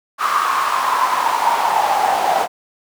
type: noise with high-pass filter sweep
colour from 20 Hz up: brown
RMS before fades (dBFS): -17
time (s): 0.18-2.48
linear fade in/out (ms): 50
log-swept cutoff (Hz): 1200 to 740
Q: 7.1
effects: none